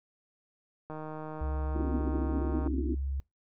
click train, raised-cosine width 1 ms, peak -27 dBFS, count 276, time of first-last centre 0.9-2.674 s, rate 155 Hz
sine tone, 68.2 Hz, C#2, 28 cents flat, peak -30 dBFS, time 1.41-3.2 s, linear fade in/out 0 ms
white band-pass noise, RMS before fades -34 dBFS, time 1.75-2.95 s, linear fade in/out 10 ms, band 240 to 360 Hz, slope 96 dB/octave
effects noise-tail reverb RT60 0.2 s tail -24 dB re dry

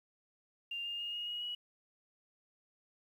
sine tone with pitch steps, 2794 / 2818 / 2843 / 2868 / 2893 / 2918 Hz, F7 / F7 / F7 / F7 / F#7 / F#7, 0 / +15 / +30 / +45 / -40 / -25 cents, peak -37 dBFS, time 0.71-1.55 s, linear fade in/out 5 ms, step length 140 ms, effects 11-bit

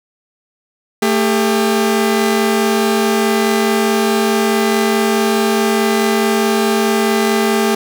sawtooth tone pair together, 222.7 / 400.7 Hz, A3 / G4, +21 / +38 cents, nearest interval minor seventh, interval 1017 cents, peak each -11 dBFS, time 1.02-7.75 s, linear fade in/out 5 ms, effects none

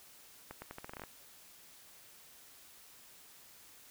accelerating click train, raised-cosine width 0.5 ms, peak -29 dBFS, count 11, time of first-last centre 0.51-1.037 s, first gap 110 ms, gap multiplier 0.82, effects white hiss -58 dBFS RMS until 3.9 s

